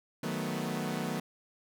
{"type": "chord", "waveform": "sawtooth", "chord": "B dominant seventh", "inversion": "first", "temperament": "equal", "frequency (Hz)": [155.56, 185, 220, 246.9], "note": ["D#3", "F#3", "A3", "B3"], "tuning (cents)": [0, 0, 0, 0], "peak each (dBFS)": -34, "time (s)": [0.23, 1.2], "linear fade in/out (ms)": 5, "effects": []}